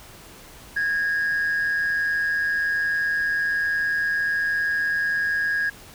sine tone pair together, 1644.8 / 1806 Hz, G#6 / A6, -17 / +45 cents, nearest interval major second, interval 162 cents, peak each -19 / -30 dBFS, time 0.76-5.7 s, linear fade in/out 10 ms, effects tanh soft clip ceiling -18 dBFS + pink hiss -45 dBFS RMS until 5.94 s

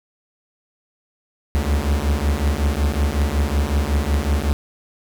45% pulse beating tone pair, 69.6 / 75 Hz, C#2 / D2, +8 / +37 cents, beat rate 5.4 Hz, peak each -20 dBFS, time 1.55-4.53 s, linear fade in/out 0 ms, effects none

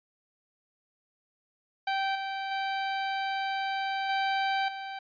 sawtooth tone with level steps, 778 Hz, G5, 13 cents flat, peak -23 / -28 / -25 / -22 / -32 dBFS, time 1.87-4.99 s, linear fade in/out 5 ms, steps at 2.15 / 2.51 / 4.09 / 4.68 s, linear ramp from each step 5 ms, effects resampled to 11025 Hz

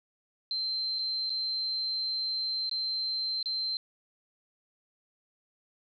sine tone with dropouts, 4117 Hz, C8, 29 cents flat, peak -29 dBFS, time 0.51-3.77 s, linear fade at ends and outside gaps 1 ms, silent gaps 0.987-0.991 / 1.296-1.302 / 2.695-2.713 / 3.428-3.458 s, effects none

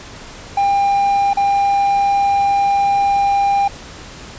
triangle tone with dropouts, 799 Hz, G5, 33 cents sharp, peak -10 dBFS, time 0.57-3.68 s, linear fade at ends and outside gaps 5 ms, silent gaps 1.334-1.37 s, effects pink hiss -35 dBFS RMS until 4.38 s + resampled to 16000 Hz

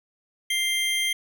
square tone pair together, 2093 / 3190 Hz, C7 / G7, 0 / +30 cents, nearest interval perfect fifth, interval 730 cents, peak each -26 dBFS, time 0.5-1.13 s, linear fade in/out 5 ms, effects none

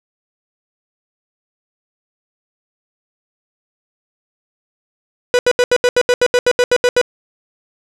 45% pulse tone bursts, 492.4 Hz, B4, 5 cents flat, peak -9 dBFS, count 14, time 5.34-7.014 s, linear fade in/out 0 ms, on 49 ms, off 76 ms, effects low-pass 7000 Hz 12 dB/octave

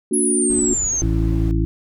sine chord, Bb augmented, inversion none, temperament just, 233.1 / 291.4 / 364.2 Hz, Bb3 / D4 / F#4, 0 / -13 / -27 cents, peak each -22 / -22 / -21 dBFS, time 0.11-0.74 s, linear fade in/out 5 ms
sine exponential sweep, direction down, 10630 to 6200 Hz, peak -18 dBFS, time 0.13-1.02 s, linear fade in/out 10 ms
brown noise, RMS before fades -32 dBFS, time 0.5-1.51 s, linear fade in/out 0 ms
harmonic tone, 55 Hz, A1, in tune, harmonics 1 / 2 / 3 / 5 / 6, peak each -18 / -22 / -25 / -27 / -24 dBFS, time 1.02-1.65 s, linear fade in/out 0 ms
effects none

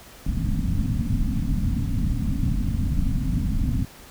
pink low-pass noise, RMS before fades -23 dBFS, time 0.26-3.85 s, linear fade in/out 5 ms, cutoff 280 Hz, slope 96 dB/octave, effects pink hiss -46 dBFS RMS until 4.1 s

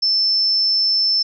sine tone, 5300 Hz, E8, 9 cents sharp, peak -14 dBFS, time 0.02-1.23 s, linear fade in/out 10 ms, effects none

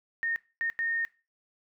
sine tone bursts at uneven times, 1838 Hz, A#6, 25 cents flat, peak -27 dBFS, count 3, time 0.23-0.36 / 0.61-0.7 / 0.79-1.05 s, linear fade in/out 0 ms, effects noise-tail reverb RT60 0.3 s tail -19 dB re dry

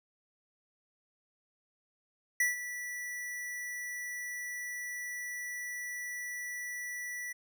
square tone with ADSR envelope, 1959 Hz, B6, 15 cents flat, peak -25 dBFS, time 2.4-7.33 s, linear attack 4 ms, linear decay 150 ms, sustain -13 dB, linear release 12 ms, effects none

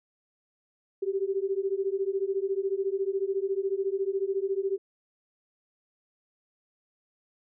sine beating tone pair, 382.7 / 396.7 Hz, G4 / G4, -42 / +21 cents, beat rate 14 Hz, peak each -29 / -29 dBFS, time 1.02-4.78 s, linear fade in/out 10 ms, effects none

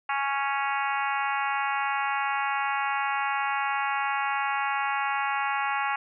harmonic tone, 277.2 Hz, C#4, in tune, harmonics 3 / 4 / 5 / 6 / 7 / 8 / 9 / 10, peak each -29 / -31 / -33 / -35 / -36 / -37 / -38 / -39 dBFS, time 0.09-5.96 s, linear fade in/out 5 ms, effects none

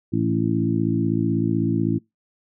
harmonic tone with a mistuned harmonic, 56 Hz, A1, 31 cents sharp, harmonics 2 / 3 / 4 / 5 / 6, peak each -25 / -25 / -25 / -25 / -25 dBFS, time 0.12-1.99 s, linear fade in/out 20 ms, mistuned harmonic 6, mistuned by -15 cents, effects noise-tail reverb RT60 0.2 s tail -26 dB re dry

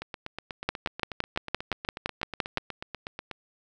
two click trains, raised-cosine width 0.3 ms, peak -9 / -19 dBFS, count 12 / 28, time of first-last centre 0.69-2.574 / 0.02-3.313 s, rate 5.84 / 8.2 Hz, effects none

